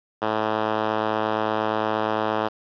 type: tone with band-pass filter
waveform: 5% pulse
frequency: 108.6 Hz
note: A2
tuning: 22 cents flat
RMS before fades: -24 dBFS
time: 0.21-2.49 s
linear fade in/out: 20 ms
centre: 670 Hz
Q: 0.5
effects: resampled to 11025 Hz + 7-bit